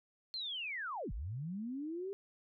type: linear two-way sweep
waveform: sine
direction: down then up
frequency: 4261 to 38.24 to 403.3 Hz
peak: -38 dBFS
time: 0.34-2.13 s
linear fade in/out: 0 ms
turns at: 1.12 s
effects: none